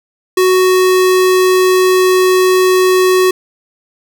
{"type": "tone", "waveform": "square", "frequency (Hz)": 370.5, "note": "F#4", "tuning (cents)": 2, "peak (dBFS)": -8, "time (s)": [0.37, 3.31], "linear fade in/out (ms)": 5, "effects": []}